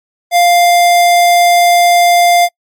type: tone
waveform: square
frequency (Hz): 699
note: F5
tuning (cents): +1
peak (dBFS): -6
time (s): 0.31-2.49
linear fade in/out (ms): 50
effects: noise-tail reverb RT60 0.1 s tail -26 dB re dry + MP3 64 kbps